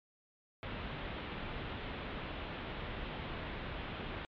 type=low-pass noise; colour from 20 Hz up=pink; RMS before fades=-42 dBFS; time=0.63-4.25 s; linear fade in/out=0 ms; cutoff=3600 Hz; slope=48 dB/octave; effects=MP3 64 kbps